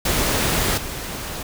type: noise with level steps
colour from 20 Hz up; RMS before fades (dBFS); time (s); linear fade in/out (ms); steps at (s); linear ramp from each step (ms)
pink; -20 / -30; 0.05-1.43; 5; 0.77; 10
effects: none

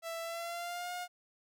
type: tone with pitch glide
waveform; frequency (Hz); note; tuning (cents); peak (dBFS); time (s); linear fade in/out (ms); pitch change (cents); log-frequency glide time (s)
sawtooth; 663 to 714.7; E5 to F5; +10 to +40; -34; 0.02-1.08; 50; +130; 0.21-0.92
effects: none

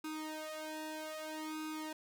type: tone with flanger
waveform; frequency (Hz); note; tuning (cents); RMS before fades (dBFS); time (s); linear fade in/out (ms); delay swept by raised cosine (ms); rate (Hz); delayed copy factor
sawtooth; 311.1; D#4; 0; -43; 0.04-1.93; 5; 0.78 to 2.08; 0.63; +0.95
effects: none

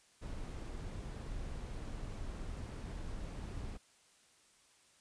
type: noise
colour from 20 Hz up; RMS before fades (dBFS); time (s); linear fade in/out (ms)
brown; -43; 0.21-3.78; 20
effects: white hiss -67 dBFS RMS until 5 s + resampled to 22050 Hz

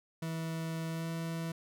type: tone with pitch glide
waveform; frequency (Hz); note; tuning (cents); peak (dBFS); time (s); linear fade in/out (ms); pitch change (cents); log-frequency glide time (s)
40% pulse; 162.8 to 164.69; E3 to E3; -21 to -1; -34; 0.22-1.52; 5; +20; 0.9-1.09
effects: none

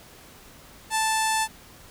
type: tone with low-pass filter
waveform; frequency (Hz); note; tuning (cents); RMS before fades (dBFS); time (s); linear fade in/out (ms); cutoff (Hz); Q
sawtooth; 880; A5; 0; -24; 0.9-1.48; 50; 9700; 2.6
effects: pink hiss -49 dBFS RMS until 1.9 s

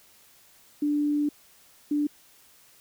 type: tone bursts at uneven times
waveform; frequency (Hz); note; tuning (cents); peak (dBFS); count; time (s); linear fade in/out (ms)
sine; 293.9; D4; +1; -22; 2; 0.82-1.29 / 1.91-2.07; 5
effects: white hiss -57 dBFS RMS until 2.8 s

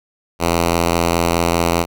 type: tone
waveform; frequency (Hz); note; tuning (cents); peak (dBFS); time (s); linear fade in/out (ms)
5% pulse; 84.9; F2; -48; -3; 0.39-1.86; 50
effects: none

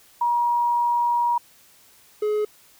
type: tone pair in turn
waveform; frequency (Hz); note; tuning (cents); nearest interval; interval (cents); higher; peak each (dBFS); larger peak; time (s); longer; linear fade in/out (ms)
sine / triangle; 954 / 422.8; A#5 / G#4; +40 / +31; octave + major second; 1409; first; -18; neither; 0.21-1.38 / 2.22-2.45; first; 5
effects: white hiss -54 dBFS RMS until 2.79 s

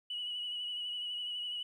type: tone with vibrato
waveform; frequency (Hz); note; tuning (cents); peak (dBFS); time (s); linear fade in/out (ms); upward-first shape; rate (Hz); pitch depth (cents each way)
sine; 2936; F#7; -14; -35; 0.1-1.63; 5; sine; 12; 30
effects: tanh soft clip ceiling -31 dBFS + 12-bit

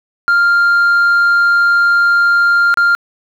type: tone with dropouts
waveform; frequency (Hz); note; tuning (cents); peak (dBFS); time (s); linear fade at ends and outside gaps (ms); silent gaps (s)
sine; 1396.9; F6; 0; -5; 0.28-2.95; 0; 2.741-2.773
effects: tanh soft clip ceiling -7 dBFS + 7-bit

